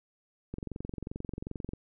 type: click train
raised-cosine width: 3 ms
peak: -24 dBFS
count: 28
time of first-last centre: 0.54-1.735 s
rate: 22.6 Hz
effects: none